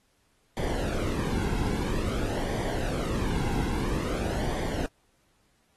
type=noise with flanger; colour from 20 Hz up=brown; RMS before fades=-29 dBFS; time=0.57-4.86 s; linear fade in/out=0 ms; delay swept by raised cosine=0.74 to 1.69 ms; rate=0.5 Hz; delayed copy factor=-0.6; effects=pink hiss -69 dBFS RMS until 5.76 s + AAC 32 kbps

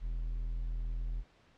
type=tone; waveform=triangle; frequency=41.2 Hz; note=E1; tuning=in tune; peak=-31 dBFS; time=0-1.24 s; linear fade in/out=50 ms; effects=pink hiss -65 dBFS RMS until 1.57 s + low-pass 4000 Hz 12 dB/octave

